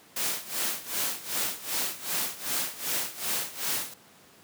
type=noise with tremolo; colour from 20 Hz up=white; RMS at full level=-28 dBFS; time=0.16-3.94 s; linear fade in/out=5 ms; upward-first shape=sine; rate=2.6 Hz; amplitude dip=85%; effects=pink hiss -55 dBFS RMS until 4.43 s + high-pass 150 Hz 12 dB/octave